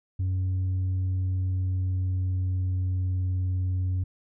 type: tone with pitch glide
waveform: sine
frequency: 93 to 91.98 Hz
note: F#2 to F#2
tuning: +9 to -10 cents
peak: -21 dBFS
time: 0.19-4.04 s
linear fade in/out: 10 ms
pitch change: -19 cents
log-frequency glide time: 1.06-3.27 s
effects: tanh soft clip ceiling -23 dBFS